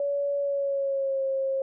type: tone with pitch glide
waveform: sine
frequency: 567 to 537.7 Hz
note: C#5 to C5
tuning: +39 to +47 cents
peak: -24 dBFS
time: 0-1.62 s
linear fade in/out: 2 ms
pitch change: -92 cents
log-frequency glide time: 0.38-1.23 s
effects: none